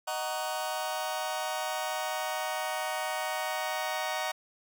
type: chord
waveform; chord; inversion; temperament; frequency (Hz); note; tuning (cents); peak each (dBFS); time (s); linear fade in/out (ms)
sawtooth; D# minor seventh; none; just; 622.3 / 746.7 / 933.4 / 1120.1; D#5 / F#5 / A#5 / C#6; 0 / +16 / +2 / +18; -32 / -31 / -33 / -37; 0.07-4.32; 10
effects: none